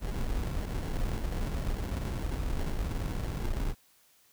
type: noise with sample-and-hold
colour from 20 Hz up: brown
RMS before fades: -32 dBFS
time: 0-3.75 s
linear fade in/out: 50 ms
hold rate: 1225 Hz
effects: white hiss -64 dBFS RMS until 4.32 s